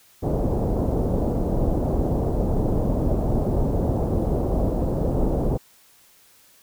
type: low-pass noise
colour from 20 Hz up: pink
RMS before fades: -22 dBFS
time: 0.22-5.58 s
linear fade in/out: 20 ms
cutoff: 670 Hz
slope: 24 dB/octave
effects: white hiss -55 dBFS RMS until 6.62 s